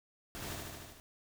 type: noise with echo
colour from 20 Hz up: pink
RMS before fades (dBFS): -44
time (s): 0.35-0.55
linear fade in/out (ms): 0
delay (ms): 75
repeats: 6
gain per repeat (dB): -2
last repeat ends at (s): 1
effects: none